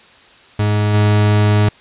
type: tone with level steps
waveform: 40% pulse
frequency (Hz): 104.6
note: G#2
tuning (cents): +13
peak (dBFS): -12 / -9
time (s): 0.59-1.69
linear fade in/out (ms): 5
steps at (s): 0.93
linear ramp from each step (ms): 20
effects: white hiss -45 dBFS RMS until 1.8 s + resampled to 8000 Hz